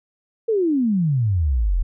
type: exponential sweep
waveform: sine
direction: down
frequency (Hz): 469.5 to 38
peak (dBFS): -16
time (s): 0.48-1.83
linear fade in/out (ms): 10
effects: none